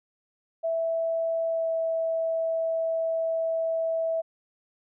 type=tone with pitch glide; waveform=sine; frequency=658 to 653.8 Hz; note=E5 to E5; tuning=-3 to -14 cents; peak=-24 dBFS; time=0.63-4.22 s; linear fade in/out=20 ms; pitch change=-11 cents; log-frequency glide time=1.48-1.7 s; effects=none